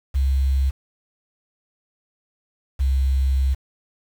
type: tone pair in turn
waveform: sine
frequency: 67.2 / 66.54 Hz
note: C2 / C2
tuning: +47 / +30 cents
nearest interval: unison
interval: 17 cents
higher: first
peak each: -16 dBFS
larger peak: neither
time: 0.14-0.71 / 2.79-3.55 s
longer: second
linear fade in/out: 20 ms
effects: 7-bit

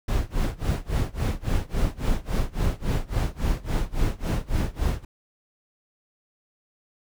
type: noise with tremolo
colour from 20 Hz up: brown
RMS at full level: -21 dBFS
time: 0.08-5.05 s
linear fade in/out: 5 ms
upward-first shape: sine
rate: 3.6 Hz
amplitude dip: 95%
effects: none

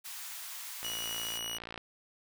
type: high-pass noise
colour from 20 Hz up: white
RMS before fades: -43 dBFS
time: 0.04-1.39 s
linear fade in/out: 20 ms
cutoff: 810 Hz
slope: 24 dB/octave
type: click train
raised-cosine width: 0.3 ms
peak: -25 dBFS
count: 55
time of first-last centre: 0.83-1.777 s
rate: 57 Hz
type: tone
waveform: sawtooth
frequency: 2919 Hz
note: F#7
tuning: 24 cents flat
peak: -33 dBFS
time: 0.84-1.58 s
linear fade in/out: 5 ms
effects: none

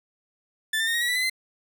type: tone with pitch steps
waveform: 30% pulse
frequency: 1760 / 1800.1 / 1841.1 / 1883.1 / 1926 / 1969.8 / 2015 / 2061 Hz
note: A6 / A6 / A#6 / A#6 / B6 / B6 / B6 / C7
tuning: 0 / +39 / -22 / +17 / -44 / -5 / +34 / -27 cents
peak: -20 dBFS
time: 0.73-1.298 s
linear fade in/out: 5 ms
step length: 71 ms
effects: none

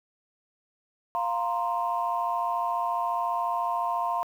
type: chord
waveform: sine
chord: F suspended fourth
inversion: none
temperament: equal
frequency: 698.5 / 932.3 / 1046.5 Hz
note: F5 / Bb5 / C6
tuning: 0 / 0 / 0 cents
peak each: -29 dBFS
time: 1.15-4.23 s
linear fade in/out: 0 ms
effects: tanh soft clip ceiling -16 dBFS + 9-bit

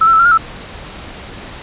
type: tone with pitch steps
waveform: sine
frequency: 1311 / 1349 / 1312 / 1373 / 1422 / 1319 Hz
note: E6 / E6 / E6 / F6 / F6 / E6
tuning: -10 / +40 / -9 / -30 / +31 / +1 cents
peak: -6 dBFS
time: 0.01-0.376 s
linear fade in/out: 5 ms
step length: 61 ms
effects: pink hiss -31 dBFS RMS until 1.62 s + resampled to 8000 Hz

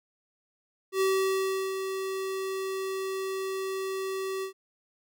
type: tone with ADSR envelope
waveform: square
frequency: 383.2 Hz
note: G4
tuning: 39 cents flat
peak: -23 dBFS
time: 0.92-4.53 s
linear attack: 89 ms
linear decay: 720 ms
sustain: -8 dB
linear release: 100 ms
effects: none

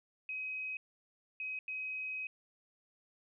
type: tone bursts at uneven times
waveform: sine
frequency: 2531 Hz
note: D#7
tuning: 29 cents sharp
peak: -37 dBFS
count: 3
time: 0.29-0.77 / 1.4-1.59 / 1.68-2.27 s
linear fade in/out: 2 ms
effects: none

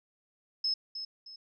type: tone with echo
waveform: sine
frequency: 5190 Hz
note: E8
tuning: 28 cents flat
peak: -27 dBFS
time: 0.64-0.74 s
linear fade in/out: 5 ms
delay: 310 ms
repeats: 2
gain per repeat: -9 dB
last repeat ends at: 1.36 s
effects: none

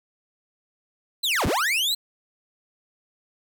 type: linear two-way sweep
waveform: 40% pulse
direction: down then up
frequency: 4186 to 32.87 to 4186 Hz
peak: -20 dBFS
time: 1.23-1.95 s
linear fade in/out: 10 ms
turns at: 1.46 s
effects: none

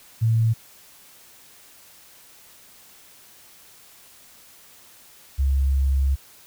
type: tone pair in turn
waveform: sine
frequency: 113 / 67.91 Hz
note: A2 / C#2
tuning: +47 / -35 cents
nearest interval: major sixth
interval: 882 cents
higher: first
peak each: -16 / -17 dBFS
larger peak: first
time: 0.21-0.54 / 5.38-6.16 s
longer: second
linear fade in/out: 20 ms
effects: white hiss -50 dBFS RMS until 6.46 s

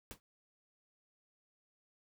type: noise with exponential decay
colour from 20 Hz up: pink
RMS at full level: -43 dBFS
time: 0.11-0.2 s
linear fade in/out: 0 ms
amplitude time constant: 19 ms
effects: none

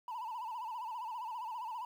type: tone with vibrato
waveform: triangle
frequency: 932.3 Hz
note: A#5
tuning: in tune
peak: -36 dBFS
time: 0.08-1.85 s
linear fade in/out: 2 ms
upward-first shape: sine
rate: 15 Hz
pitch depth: 130 cents each way
effects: tanh soft clip ceiling -33 dBFS + 11-bit

